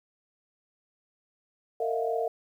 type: tone cluster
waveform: sine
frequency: 456.8 / 628 / 664 / 708 Hz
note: A#4 / D#5 / E5 / F5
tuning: -35 / +16 / +12 / +23 cents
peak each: -29 / -35 / -33 / -32 dBFS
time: 1.8-2.28 s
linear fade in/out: 5 ms
effects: 10-bit